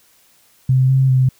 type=tone with pitch steps; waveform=sine; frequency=130.1 / 132.9 / 129.7 Hz; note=C3 / C3 / C3; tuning=-9 / +27 / -15 cents; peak=-10 dBFS; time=0.69-1.29 s; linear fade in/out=5 ms; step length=200 ms; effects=white hiss -54 dBFS RMS until 1.39 s